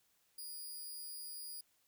5% pulse tone, 4874 Hz, D#8, 37 cents flat, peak -38 dBFS, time 0.38-1.61 s, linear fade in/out 5 ms, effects white hiss -75 dBFS RMS until 1.87 s

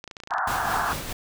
clicks, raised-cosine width 0.2 ms, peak -21 dBFS, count 10, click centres 0.041 / 0.077 / 0.112 / 0.168 / 0.202 / 0.236 / 0.274 / 0.308 / 0.338 / 0.383 s
pink band-pass noise, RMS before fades -26 dBFS, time 0.3-0.94 s, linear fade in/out 20 ms, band 680 to 1700 Hz, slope 96 dB/octave
pink noise with tremolo, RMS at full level -31 dBFS, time 0.47-1.13 s, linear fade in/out 5 ms, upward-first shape sine, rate 4.8 Hz, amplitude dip 40%
effects none

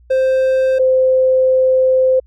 triangle / sine tone pair in turn, 523.3 / 518.5 Hz, C5 / C5, 0 / -16 cents, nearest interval unison, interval 16 cents, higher first, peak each -9 dBFS, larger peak neither, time 0.1-0.79 / 0.79-2.2 s, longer second, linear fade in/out 10 ms, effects added 60 Hz sine -44 dBFS peak until 2.26 s

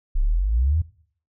sine exponential sweep, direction up, 30.87 to 86.6 Hz, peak -17 dBFS, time 0.15-0.82 s, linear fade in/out 10 ms, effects noise-tail reverb RT60 0.5 s tail -17 dB re dry

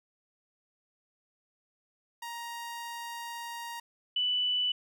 sawtooth / sine tone pair in turn, 938 / 2978 Hz, A#5 / F#7, +11 / +11 cents, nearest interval octave + minor sixth, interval 2000 cents, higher second, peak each -34 / -26 dBFS, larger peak second, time 2.22-3.8 / 4.16-4.72 s, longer first, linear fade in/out 5 ms, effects none

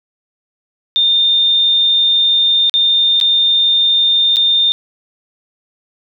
sine tone with dropouts, 3623 Hz, A7, 50 cents sharp, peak -9 dBFS, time 0.96-4.72 s, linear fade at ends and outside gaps 0 ms, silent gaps 2.696-2.74 / 3.201-3.212 / 4.36-4.368 s, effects none

